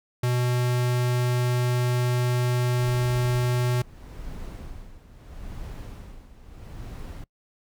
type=tone; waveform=square; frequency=123.47 Hz; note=B2; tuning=in tune; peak=-22 dBFS; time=0.23-3.82 s; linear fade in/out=5 ms
type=noise with tremolo; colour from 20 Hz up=brown; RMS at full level=-36 dBFS; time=2.78-7.24 s; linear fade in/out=2 ms; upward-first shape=sine; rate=0.77 Hz; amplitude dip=75%
effects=noise-tail reverb RT60 0.1 s tail -23 dB re dry